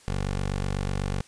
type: tone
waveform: 15% pulse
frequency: 48.04 Hz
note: G1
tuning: 34 cents flat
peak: -20 dBFS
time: 0.08-1.21 s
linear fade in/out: 0 ms
effects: white hiss -54 dBFS RMS until 1.27 s + resampled to 22050 Hz